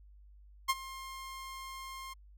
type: tone with ADSR envelope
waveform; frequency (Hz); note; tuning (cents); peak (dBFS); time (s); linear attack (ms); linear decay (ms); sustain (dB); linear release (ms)
sawtooth; 1063; C6; +27; -21; 0.68-2.14; 19; 38; -18; 14
effects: added 50 Hz sine -54 dBFS peak until 2.37 s